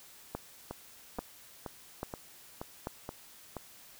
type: two click trains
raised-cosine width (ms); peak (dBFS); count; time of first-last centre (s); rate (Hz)
1; -24 / -21; 7 / 4; 0.71-3.567 / 0.35-2.871; 2.1 / 1.19
effects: white hiss -55 dBFS RMS until 3.99 s